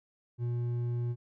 sine tone with hard clipping, 120 Hz, B2, 49 cents flat, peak -31 dBFS, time 0.38-1.16 s, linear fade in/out 50 ms, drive 5 dB, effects none

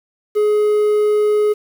triangle tone, 420.7 Hz, G#4, 22 cents sharp, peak -10 dBFS, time 0.35-1.54 s, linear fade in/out 20 ms, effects 7-bit

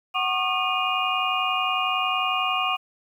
sine tone cluster, 746 / 1099 / 1210 / 2465 / 2834 Hz, F#5 / C#6 / D#6 / D#7 / F7, +14 / -15 / -49 / -17 / +25 cents, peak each -28 dBFS, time 0.14-2.77 s, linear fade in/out 20 ms, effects 9-bit

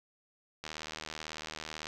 click train, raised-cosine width 0.2 ms, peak -22 dBFS, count 97, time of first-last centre 0.64-1.869 s, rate 78.1 Hz, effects none

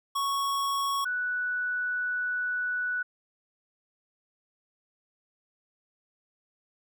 square / sine tone pair in turn, 1108.7 / 1479.9 Hz, C#6 / F#6, 0 / 0 cents, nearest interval perfect fourth, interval 500 cents, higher second, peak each -27 dBFS, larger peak neither, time 0.15-1.05 / 1.05-3.03 s, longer second, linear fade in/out 10 ms, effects none

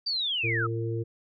sine linear sweep, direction down, 4714 to 1214 Hz, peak -26 dBFS, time 0.06-0.67 s, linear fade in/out 10 ms
harmonic tone, 114.1 Hz, A#2, 37 cents flat, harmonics 1 / 3 / 4, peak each -29 / -34 / -35 dBFS, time 0.43-1.04 s, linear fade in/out 20 ms
effects none

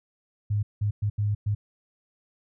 sine tone bursts at uneven times, 103.83 Hz, G#2, in tune, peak -22 dBFS, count 5, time 0.5-0.63 / 0.81-0.91 / 1.02-1.1 / 1.18-1.35 / 1.46-1.55 s, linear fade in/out 10 ms, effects none

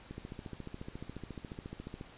click train, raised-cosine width 3 ms, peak -29 dBFS, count 28, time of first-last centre 0.11-2.011 s, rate 14.2 Hz, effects pink hiss -55 dBFS RMS until 2.17 s + resampled to 8000 Hz

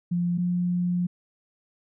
sine tone pair in turn, 174.61 / 177.25 Hz, F3 / F3, 0 / +26 cents, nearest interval unison, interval 26 cents, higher second, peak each -22 dBFS, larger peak neither, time 0.11-0.38 / 0.38-1.07 s, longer second, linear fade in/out 10 ms, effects none

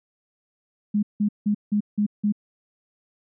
sine tone bursts, 207.7 Hz, G#3, in tune, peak -18 dBFS, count 6, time 0.94-2.324 s, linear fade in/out 10 ms, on 89 ms, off 170 ms, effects none

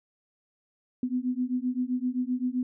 sine beating tone pair, 247.3 / 255 Hz, B3 / C4, +3 / -44 cents, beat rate 7.7 Hz, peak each -29 dBFS, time 1.03-2.63 s, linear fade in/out 2 ms, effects none

